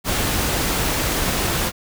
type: noise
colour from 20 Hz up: pink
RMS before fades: -21 dBFS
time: 0.04-1.72 s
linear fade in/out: 50 ms
effects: none